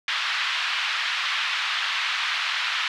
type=band-pass noise; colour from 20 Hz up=white; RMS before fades=-26 dBFS; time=0.08-2.88 s; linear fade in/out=2 ms; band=1100 to 3600 Hz; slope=24 dB/octave; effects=none